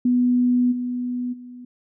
sine tone with level steps, 246.9 Hz, B3, in tune, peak -15 / -23 / -36 dBFS, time 0.05-1.65 s, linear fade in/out 5 ms, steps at 0.71 / 1.32 s, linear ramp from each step 20 ms, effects none

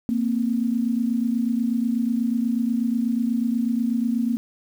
sine tone pair together, 230.2 / 258.4 Hz, A#3 / C4, -22 / -21 cents, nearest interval major second, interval 201 cents, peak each -21 / -25 dBFS, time 0.09-4.37 s, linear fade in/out 0 ms, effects 8-bit

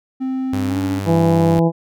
triangle tone with pitch glide, 261.6 to 282 Hz, C4 to C#4, 0 to +30 cents, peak -17 dBFS, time 0.2-1 s, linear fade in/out 20 ms, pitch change +130 cents, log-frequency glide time 0.66-0.78 s
sawtooth tone, 98.6 Hz, G2, 11 cents sharp, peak -18 dBFS, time 0.53-1.59 s, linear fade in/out 0 ms
harmonic tone, 166.2 Hz, E3, 15 cents sharp, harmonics 1 / 2 / 3 / 4 / 5 / 6, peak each -14 / -18 / -19 / -25 / -24 / -33 dBFS, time 1.05-1.72 s, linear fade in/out 50 ms
effects none

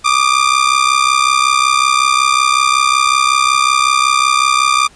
sawtooth ring-modulated tone, 1195 Hz, D6, 30 cents sharp, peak -3 dBFS, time 0.04-4.88 s, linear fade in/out 20 ms, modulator 32.7 Hz, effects pink hiss -45 dBFS RMS until 4.95 s + resampled to 22050 Hz

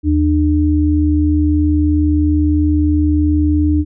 sine tone pair together, 79.6 / 300.5 Hz, D#2 / D4, +40 / +40 cents, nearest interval octave + major seventh, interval 2300 cents, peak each -13 dBFS, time 0.03-3.85 s, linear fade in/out 50 ms, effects none

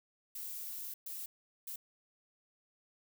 violet noise bursts at uneven times, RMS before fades -43 dBFS, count 3, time 0.35-0.94 / 1.06-1.26 / 1.67-1.76 s, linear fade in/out 5 ms, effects none

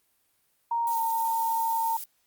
sine tone with pitch glide, 932.3 to 910 Hz, A#5 to A#5, 0 to -42 cents, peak -24 dBFS, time 0.71-1.97 s, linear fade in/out 5 ms, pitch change -42 cents, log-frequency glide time 0.89-1 s
violet noise, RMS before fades -37 dBFS, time 0.87-2.04 s, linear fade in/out 2 ms
effects white hiss -70 dBFS RMS until 2.26 s + Opus 32 kbps

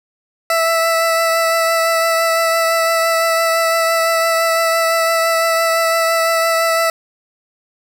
20% pulse tone with vibrato, 659.3 Hz, E5, in tune, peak -8 dBFS, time 0.5-6.9 s, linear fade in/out 2 ms, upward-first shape triangle, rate 5.9 Hz, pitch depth 15 cents each way, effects none

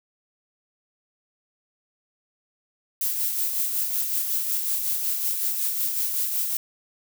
violet noise with tremolo, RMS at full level -24 dBFS, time 3.01-6.57 s, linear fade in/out 2 ms, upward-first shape sine, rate 5.4 Hz, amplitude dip 40%, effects none

